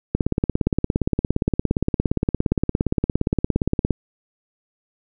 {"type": "click train", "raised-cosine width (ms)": 3, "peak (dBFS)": -5, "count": 66, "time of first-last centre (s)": [0.15, 3.907], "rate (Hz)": 17.3, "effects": []}